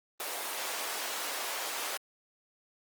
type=high-pass noise; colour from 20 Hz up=pink; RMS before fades=-36 dBFS; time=0.2-1.97 s; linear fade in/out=0 ms; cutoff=560 Hz; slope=12 dB/octave; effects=high-pass 300 Hz 12 dB/octave + Opus 24 kbps